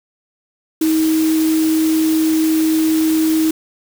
sine tone in noise, 317.2 Hz, D#4, 33 cents sharp, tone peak -12 dBFS, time 0.81-3.51 s, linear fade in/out 5 ms, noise white, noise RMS -27 dBFS, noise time 0.81-3.51 s, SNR +12 dB, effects none

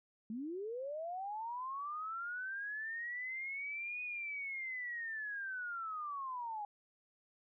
sine linear two-way sweep, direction up then down, 207.7 to 2489 to 813 Hz, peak -39 dBFS, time 0.3-6.65 s, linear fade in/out 2 ms, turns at 4.02 s, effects none

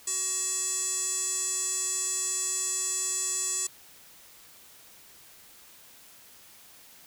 square tone with band-pass filter, 375.4 Hz, F#4, 25 cents sharp, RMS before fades -30 dBFS, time 0.07-3.67 s, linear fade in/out 5 ms, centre 7600 Hz, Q 9.3, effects white hiss -53 dBFS RMS until 7.06 s

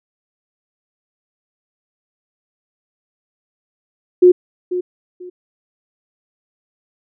sine tone with echo, 360.5 Hz, F#4, 45 cents flat, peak -4 dBFS, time 4.22-4.32 s, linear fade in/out 10 ms, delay 490 ms, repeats 2, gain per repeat -13 dB, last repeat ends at 5.3 s, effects none

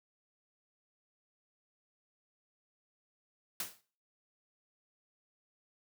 white noise with exponential decay, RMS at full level -34 dBFS, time 3.6-3.81 s, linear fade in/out 2 ms, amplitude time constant 44 ms, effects noise-tail reverb RT60 0.4 s tail -17 dB re dry + high-pass 100 Hz 12 dB/octave

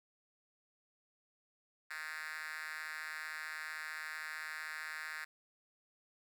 5% pulse tone with high-pass filter, 155.56 Hz, D#3, in tune, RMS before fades -44 dBFS, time 1.9-5.25 s, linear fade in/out 10 ms, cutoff 1700 Hz, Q 3.2, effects none

